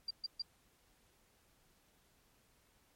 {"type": "tone bursts", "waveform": "sine", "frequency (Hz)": 4732, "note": "D8", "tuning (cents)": 12, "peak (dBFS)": -36, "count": 3, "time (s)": [0.08, 0.421], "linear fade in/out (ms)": 5, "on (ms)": 27, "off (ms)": 130, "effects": ["pink hiss -71 dBFS RMS until 2.95 s", "MP3 64 kbps"]}